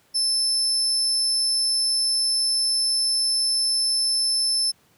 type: tone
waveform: 35% pulse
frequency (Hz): 5274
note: E8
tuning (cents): 0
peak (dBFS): -17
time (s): 0.14-4.72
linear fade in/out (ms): 20
effects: pink hiss -60 dBFS RMS until 4.97 s + high-pass 100 Hz 12 dB/octave